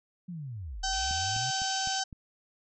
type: linear two-way sweep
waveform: sine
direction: down then up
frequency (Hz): 185 to 32.88 to 134.3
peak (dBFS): -36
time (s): 0.28-1.51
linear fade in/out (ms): 10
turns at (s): 0.84
type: harmonic tone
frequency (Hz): 769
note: G5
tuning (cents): -33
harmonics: 1 / 2 / 4 / 5 / 6 / 7 / 8 / 9 / 10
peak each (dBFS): -33 / -37 / -38 / -43 / -37 / -38 / -36 / -45 / -46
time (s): 0.83-2.04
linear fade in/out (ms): 10
type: band-pass noise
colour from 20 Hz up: pink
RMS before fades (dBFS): -44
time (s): 0.93-2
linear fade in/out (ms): 2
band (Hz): 2400 to 7300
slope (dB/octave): 96
type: click train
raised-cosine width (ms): 5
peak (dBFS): -32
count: 5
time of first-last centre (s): 1.11-2.128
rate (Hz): 3.93
effects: none